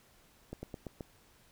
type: slowing click train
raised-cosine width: 2 ms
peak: -27 dBFS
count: 5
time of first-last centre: 0.53-1.008 s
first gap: 100 ms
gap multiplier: 1.12
effects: pink hiss -64 dBFS RMS until 1.51 s